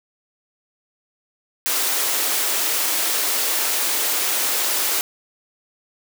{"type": "high-pass noise", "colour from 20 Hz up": "white", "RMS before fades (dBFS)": -21, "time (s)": [1.66, 5.01], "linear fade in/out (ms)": 0, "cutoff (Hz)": 300, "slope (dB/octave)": 24, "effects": []}